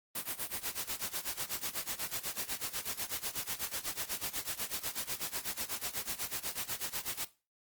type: noise with tremolo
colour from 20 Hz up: white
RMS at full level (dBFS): -35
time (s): 0.15-7.25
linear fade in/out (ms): 5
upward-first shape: sine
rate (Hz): 8.1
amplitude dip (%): 90
effects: noise-tail reverb RT60 0.3 s tail -17 dB re dry + Opus 32 kbps